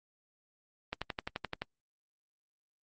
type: click train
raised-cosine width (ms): 0.3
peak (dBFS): -18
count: 9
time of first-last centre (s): 0.93-1.62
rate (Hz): 11.6
effects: Opus 32 kbps